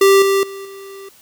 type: tone with level steps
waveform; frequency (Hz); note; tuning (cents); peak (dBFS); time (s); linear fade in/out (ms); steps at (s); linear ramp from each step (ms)
square; 392; G4; 0; -8 / -13 / -29 / -33; 0.01-1.09; 5; 0.22 / 0.43 / 0.65; 2
effects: white hiss -48 dBFS RMS until 1.21 s